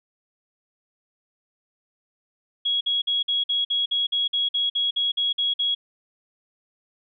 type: tone bursts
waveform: sine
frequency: 3322 Hz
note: G#7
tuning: in tune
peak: -20 dBFS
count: 15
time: 2.65-5.75 s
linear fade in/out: 10 ms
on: 160 ms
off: 50 ms
effects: none